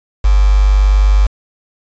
sine tone with quantisation, 49.57 Hz, G1, 20 cents sharp, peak -6 dBFS, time 0.24-1.27 s, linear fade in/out 10 ms, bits 4, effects resampled to 16000 Hz

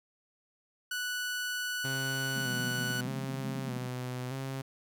sawtooth tone, 1480 Hz, F#6, in tune, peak -29 dBFS, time 0.91-3.01 s, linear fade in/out 5 ms
sawtooth tone with vibrato, 130 Hz, C3, 11 cents flat, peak -31 dBFS, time 1.84-4.62 s, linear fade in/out 10 ms, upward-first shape square, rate 0.81 Hz, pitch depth 52 cents each way
white band-pass noise, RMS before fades -41 dBFS, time 2.35-3.88 s, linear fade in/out 20 ms, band 150 to 260 Hz, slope 96 dB/octave
effects none

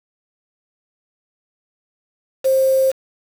sine tone with quantisation, 530 Hz, C5, 22 cents sharp, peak -12 dBFS, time 2.44-2.92 s, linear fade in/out 20 ms, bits 5, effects none

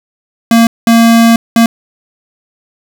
square tone bursts at uneven times, 230 Hz, A#3, 23 cents flat, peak -4 dBFS, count 3, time 0.51-0.67 / 0.87-1.36 / 1.56-1.66 s, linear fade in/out 2 ms, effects none

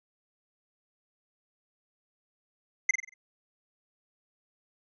square tone with echo, 2072 Hz, C7, 17 cents flat, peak -18 dBFS, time 2.89-2.91 s, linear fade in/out 5 ms, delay 46 ms, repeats 5, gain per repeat -7 dB, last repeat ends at 3.14 s, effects resampled to 16000 Hz

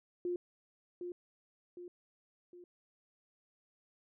sine tone with echo, 353.7 Hz, F4, 22 cents sharp, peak -33 dBFS, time 0.25-0.36 s, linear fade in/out 2 ms, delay 760 ms, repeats 3, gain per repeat -6 dB, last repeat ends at 2.64 s, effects none

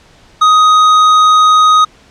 sine tone with tanh clipping, 1252 Hz, D#6, 10 cents sharp, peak -6 dBFS, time 0.41-1.85 s, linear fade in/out 10 ms, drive 12 dB, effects pink hiss -44 dBFS RMS until 2.1 s + low-pass 6000 Hz 12 dB/octave

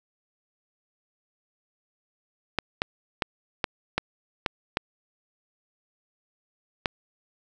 clicks, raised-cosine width 0.3 ms, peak -7 dBFS, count 8, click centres 2.587 / 2.819 / 3.222 / 3.642 / 3.98 / 4.462 / 4.771 / 6.858 s, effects none

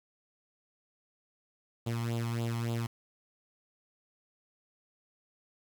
sawtooth tone with flanger, 116.54 Hz, A#2, in tune, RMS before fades -33 dBFS, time 1.86-2.87 s, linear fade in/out 10 ms, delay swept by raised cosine 0.26 to 0.97 ms, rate 3.5 Hz, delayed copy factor +0.75, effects 9-bit

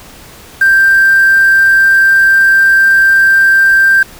sine tone with quantisation, 1576 Hz, G6, 9 cents sharp, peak -4 dBFS, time 0.61-4.03 s, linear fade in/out 5 ms, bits 4, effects pink hiss -35 dBFS RMS until 4.19 s

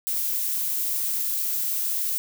violet noise, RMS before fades -26 dBFS, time 0.07-2.18 s, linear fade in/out 0 ms, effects none

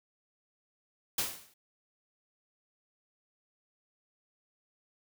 white noise with exponential decay, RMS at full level -28 dBFS, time 1.18-1.54 s, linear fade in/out 5 ms, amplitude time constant 78 ms, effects none

